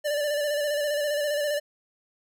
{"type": "tone with vibrato", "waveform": "square", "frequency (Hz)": 587.3, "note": "D5", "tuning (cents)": 0, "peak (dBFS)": -25, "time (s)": [0.04, 1.6], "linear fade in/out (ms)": 20, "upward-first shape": "square", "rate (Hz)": 15, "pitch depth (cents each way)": 31, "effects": []}